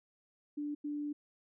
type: tone bursts at uneven times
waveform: sine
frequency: 293.7 Hz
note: D4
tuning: in tune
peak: -35 dBFS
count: 2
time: 0.57-0.75 / 0.84-1.13 s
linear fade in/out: 10 ms
effects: none